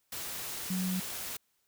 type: tone in noise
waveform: sine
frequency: 185 Hz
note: F#3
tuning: in tune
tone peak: -30 dBFS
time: 0.7-1 s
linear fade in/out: 5 ms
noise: white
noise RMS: -39 dBFS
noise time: 0.12-1.37 s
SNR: +6 dB
effects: white hiss -75 dBFS RMS until 1.67 s